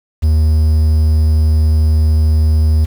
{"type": "tone with quantisation", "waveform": "triangle", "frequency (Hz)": 77.78, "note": "D#2", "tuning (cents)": 0, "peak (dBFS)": -6, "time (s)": [0.22, 2.86], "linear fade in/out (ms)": 20, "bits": 6, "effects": []}